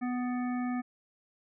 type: harmonic tone with a mistuned harmonic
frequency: 247.7 Hz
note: B3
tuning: 5 cents sharp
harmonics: 1 / 3 / 5 / 7 / 9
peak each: -30 / -40 / -44 / -47 / -49 dBFS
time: 0.01-0.82 s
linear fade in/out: 20 ms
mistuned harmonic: 7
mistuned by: +21 cents
effects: none